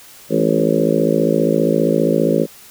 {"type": "harmonic tone with a mistuned harmonic", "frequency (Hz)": 55, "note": "A1", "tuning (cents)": 0, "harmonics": [3, 4, 5, 6, 7, 8, 9, 10], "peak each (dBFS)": [-21, -21, -21, -21, -21, -21, -21, -21], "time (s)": [0.29, 2.47], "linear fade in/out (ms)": 50, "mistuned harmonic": 4, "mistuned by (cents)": -38, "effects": ["white hiss -42 dBFS RMS until 2.7 s"]}